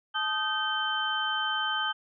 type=tone cluster; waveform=sine; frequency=867 / 1244 / 1550 / 3088 Hz; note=A5 / D#6 / G6 / G7; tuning=-26 / -1 / -20 / -27 cents; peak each=-34 / -33 / -31 / -31 dBFS; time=0.14-1.93 s; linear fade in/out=20 ms; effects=none